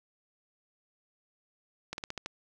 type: slowing click train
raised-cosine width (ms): 0.2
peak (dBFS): -19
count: 6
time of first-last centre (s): 1.93-2.26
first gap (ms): 51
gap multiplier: 1.13
effects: none